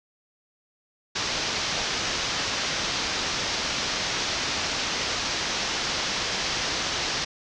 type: low-pass noise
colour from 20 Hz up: white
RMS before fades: -28 dBFS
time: 1.15-7.25 s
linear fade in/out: 10 ms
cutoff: 6100 Hz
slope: 48 dB/octave
effects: none